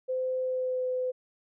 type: tone with pitch glide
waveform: sine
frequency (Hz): 514 to 507.5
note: C5 to B4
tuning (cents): -31 to +47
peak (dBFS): -27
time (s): 0.08-1.12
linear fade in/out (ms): 20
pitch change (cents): -22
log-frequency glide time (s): 0.4-0.86
effects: none